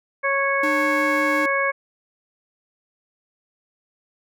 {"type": "harmonic tone", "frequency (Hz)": 552, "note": "C#5", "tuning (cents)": -7, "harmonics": [1, 2, 3, 4], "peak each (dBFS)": [-24, -24, -24, -24], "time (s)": [0.23, 1.72], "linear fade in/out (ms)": 20}
{"type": "tone", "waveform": "square", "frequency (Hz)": 300.9, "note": "D4", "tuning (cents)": 42, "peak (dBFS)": -25, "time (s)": [0.63, 1.46], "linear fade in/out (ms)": 5}
{"effects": []}